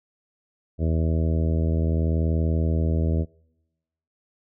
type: harmonic tone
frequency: 80.7 Hz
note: E2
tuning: 36 cents flat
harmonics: 1 / 2 / 3 / 4 / 5 / 6 / 7 / 8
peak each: -21 / -27 / -31 / -33 / -35 / -37 / -38 / -39 dBFS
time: 0.78-3.26 s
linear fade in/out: 50 ms
effects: noise-tail reverb RT60 1.0 s tail -26 dB re dry